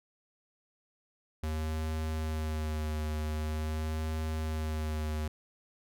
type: tone with vibrato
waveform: square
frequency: 77.78 Hz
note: D#2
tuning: in tune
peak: -32 dBFS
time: 1.43-5.28 s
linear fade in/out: 5 ms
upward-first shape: sine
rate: 0.45 Hz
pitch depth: 23 cents each way
effects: none